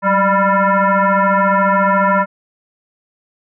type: tone with frequency modulation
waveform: sine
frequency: 189.9 Hz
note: F#3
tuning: 45 cents sharp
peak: -10 dBFS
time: 0.02-2.26 s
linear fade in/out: 50 ms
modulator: 394 Hz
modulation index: 3.6
effects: none